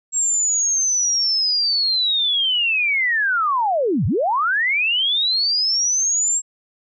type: linear two-way sweep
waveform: sine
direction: down then up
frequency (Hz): 7590 to 80.5 to 7590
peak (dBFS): -16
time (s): 0.12-6.42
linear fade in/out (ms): 50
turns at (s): 4.06
effects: none